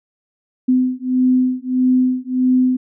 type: beating tone pair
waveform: sine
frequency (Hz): 253.9 / 255.5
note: B3 / C4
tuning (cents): +48 / -41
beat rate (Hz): 1.6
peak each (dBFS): -16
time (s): 0.68-2.77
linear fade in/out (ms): 10
effects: none